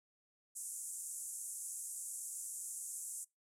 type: band-pass noise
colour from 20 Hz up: pink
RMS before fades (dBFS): -45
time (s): 0.55-3.25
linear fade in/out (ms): 20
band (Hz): 7100 to 11000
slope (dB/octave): 48
effects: noise-tail reverb RT60 0.2 s tail -24 dB re dry